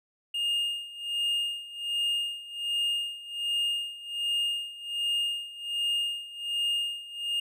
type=tone with tremolo; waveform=triangle; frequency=2832 Hz; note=F7; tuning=23 cents sharp; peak=-23 dBFS; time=0.34-7.4 s; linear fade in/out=5 ms; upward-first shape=sine; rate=1.3 Hz; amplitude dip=85%; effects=none